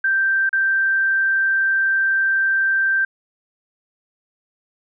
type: tone with dropouts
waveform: sine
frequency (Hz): 1568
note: G6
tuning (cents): 0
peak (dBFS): -15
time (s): 0.04-3.05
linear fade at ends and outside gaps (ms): 5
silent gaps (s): 0.493-0.529
effects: none